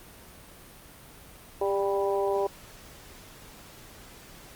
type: harmonic tone with a mistuned harmonic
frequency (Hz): 196.9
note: G3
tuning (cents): +8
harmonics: 2 / 3 / 4 / 5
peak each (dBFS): -26 / -30 / -32 / -34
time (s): 1.61-2.47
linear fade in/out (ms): 5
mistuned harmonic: 2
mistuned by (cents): +18
effects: pink hiss -49 dBFS RMS until 4.55 s + Opus 32 kbps